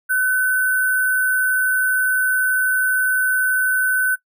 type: tone with sample-and-hold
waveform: sine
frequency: 1509 Hz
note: F#6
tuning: 34 cents sharp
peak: -15 dBFS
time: 0.09-4.16 s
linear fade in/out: 20 ms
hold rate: 11025 Hz
effects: noise-tail reverb RT60 0.1 s tail -19 dB re dry